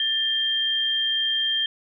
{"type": "tone pair together", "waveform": "sine", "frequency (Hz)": [1770, 3181], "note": ["A6", "G7"], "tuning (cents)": [10, 25], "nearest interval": "minor seventh", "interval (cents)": 1015, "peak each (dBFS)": [-30, -21], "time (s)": [0, 1.66], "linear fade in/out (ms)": 2, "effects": []}